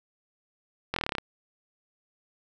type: slowing click train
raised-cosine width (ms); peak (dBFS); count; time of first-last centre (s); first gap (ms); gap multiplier
0.3; -12; 10; 0.94-1.183; 23; 1.04
effects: none